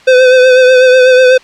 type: tone with vibrato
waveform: square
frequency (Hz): 510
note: C5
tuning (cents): -44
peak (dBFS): -3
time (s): 0.07-1.38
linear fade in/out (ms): 10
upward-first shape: triangle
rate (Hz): 8.1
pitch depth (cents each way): 39
effects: white hiss -39 dBFS RMS until 1.43 s + low-pass 4000 Hz 12 dB/octave